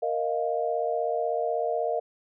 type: chord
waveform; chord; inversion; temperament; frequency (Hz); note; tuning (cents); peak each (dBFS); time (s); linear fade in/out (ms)
sine; Bb suspended fourth; none; equal; 466.2 / 622.3 / 698.5; Bb4 / Eb5 / F5; 0 / 0 / 0; -29; 0.02-2; 10
effects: none